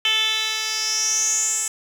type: tone with band-pass filter sweep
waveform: 10% pulse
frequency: 437.7 Hz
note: A4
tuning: 9 cents flat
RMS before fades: -22 dBFS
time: 0.05-1.68 s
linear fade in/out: 2 ms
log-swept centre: 3200 to 8100 Hz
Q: 7.1
effects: 7-bit